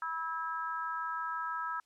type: harmonic tone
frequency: 326 Hz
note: E4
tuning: 19 cents flat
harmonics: 3 / 4 / 5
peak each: -39 / -36 / -41 dBFS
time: 0.02-1.8 s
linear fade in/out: 2 ms
effects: white hiss -74 dBFS RMS until 1.85 s + low-pass 8000 Hz 12 dB/octave